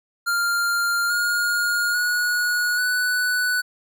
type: tone with pitch steps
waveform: square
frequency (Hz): 1396.9 / 1426.3 / 1456.2 / 1486.8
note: F6 / F6 / F#6 / F#6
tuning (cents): 0 / +36 / -28 / +8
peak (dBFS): -20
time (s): 0.26-3.62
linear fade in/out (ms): 20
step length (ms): 840
effects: none